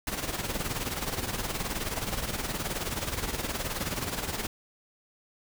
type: noise with tremolo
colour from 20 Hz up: pink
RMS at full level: -30 dBFS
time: 0.07-4.47 s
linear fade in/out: 2 ms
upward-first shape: sine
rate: 19 Hz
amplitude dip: 65%
effects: none